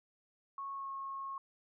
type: tone with pitch glide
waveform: sine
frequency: 1100 to 1088.6 Hz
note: C#6 to C#6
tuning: -14 to -32 cents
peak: -39 dBFS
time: 0.58-1.38 s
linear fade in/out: 2 ms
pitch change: -18 cents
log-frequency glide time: 0.73-0.89 s
effects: none

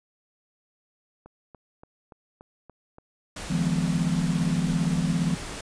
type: click train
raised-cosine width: 1 ms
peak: -32 dBFS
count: 7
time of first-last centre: 1.26-2.984 s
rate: 3.48 Hz
type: noise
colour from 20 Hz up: pink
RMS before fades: -36 dBFS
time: 3.36-5.61 s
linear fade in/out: 5 ms
type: chord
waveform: sine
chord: F half-diminished seventh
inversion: third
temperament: just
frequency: 157.15 / 174.61 / 209.5 / 251.4 Hz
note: Eb3 / F3 / Ab3 / Cb4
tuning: +18 / 0 / +15 / +31 cents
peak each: -27 / -25 / -31 / -31 dBFS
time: 3.5-5.35 s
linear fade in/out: 5 ms
effects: resampled to 22050 Hz

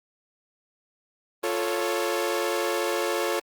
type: chord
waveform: sawtooth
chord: F augmented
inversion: none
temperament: equal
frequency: 349.2 / 440 / 554.4 Hz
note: F4 / A4 / C#5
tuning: 0 / 0 / 0 cents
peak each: -25 dBFS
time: 1.43-3.4 s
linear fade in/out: 10 ms
effects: Opus 24 kbps

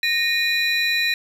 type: tone cluster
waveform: triangle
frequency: 1854 / 2447 / 3970 Hz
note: A#6 / D#7 / B7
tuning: -10 / -29 / +8 cents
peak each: -21 dBFS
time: 0.03-1.14 s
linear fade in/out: 2 ms
effects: none

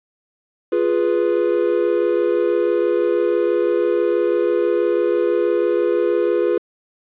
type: chord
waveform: triangle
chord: F diminished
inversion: none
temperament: equal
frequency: 349.2 / 415.3 / 493.9 Hz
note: F4 / Ab4 / Cb5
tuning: 0 / 0 / 0 cents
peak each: -17 / -18 / -18 dBFS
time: 0.72-6.58 s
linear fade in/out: 5 ms
effects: resampled to 8000 Hz + 8-bit

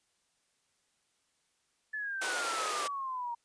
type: exponential sweep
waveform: sine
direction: down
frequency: 1746 to 932.3 Hz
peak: -34 dBFS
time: 1.93-3.35 s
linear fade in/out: 10 ms
type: high-pass noise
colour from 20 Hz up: pink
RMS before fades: -36 dBFS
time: 2.21-2.88 s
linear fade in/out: 10 ms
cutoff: 410 Hz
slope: 24 dB/octave
effects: white hiss -75 dBFS RMS until 3.44 s + resampled to 22050 Hz

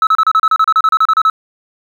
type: tone bursts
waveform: sine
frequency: 1299 Hz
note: E6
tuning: 26 cents flat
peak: -4 dBFS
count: 16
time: 0.02-1.299 s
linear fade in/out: 2 ms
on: 49 ms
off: 33 ms
effects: tanh soft clip ceiling -6 dBFS + 7-bit

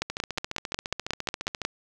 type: two click trains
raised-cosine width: 0.2 ms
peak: -14 / -9 dBFS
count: 23 / 10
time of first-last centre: 0.1-1.617 / 0.02-1.65 s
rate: 14.5 / 5.52 Hz
effects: none

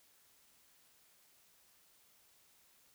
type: silence
effects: white hiss -68 dBFS RMS until 2.94 s

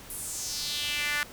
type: tone with high-pass filter sweep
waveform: sawtooth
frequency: 293.7 Hz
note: D4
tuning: in tune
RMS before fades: -32 dBFS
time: 0.1-1.23 s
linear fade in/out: 0 ms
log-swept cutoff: 11000 to 1600 Hz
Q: 2.8
effects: pink hiss -47 dBFS RMS until 1.32 s

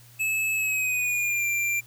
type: tone with pitch glide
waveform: square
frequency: 2600 to 2370 Hz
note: E7 to D7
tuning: -24 to +15 cents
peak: -24 dBFS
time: 0.19-1.81 s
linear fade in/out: 20 ms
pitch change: -161 cents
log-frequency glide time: 0.54-1.46 s
effects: added 119 Hz sine -51 dBFS peak until 1.86 s + white hiss -54 dBFS RMS until 1.86 s

